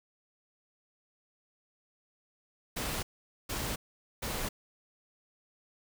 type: noise bursts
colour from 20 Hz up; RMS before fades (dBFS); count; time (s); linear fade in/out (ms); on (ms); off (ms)
pink; -35; 3; 2.76-4.49; 10; 270; 460
effects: none